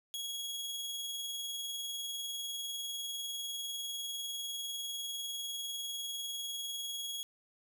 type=tone with tremolo; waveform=sawtooth; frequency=3322 Hz; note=G#7; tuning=in tune; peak=-33 dBFS; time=0.14-7.23 s; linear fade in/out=0 ms; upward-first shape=sine; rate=20 Hz; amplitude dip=30%; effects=none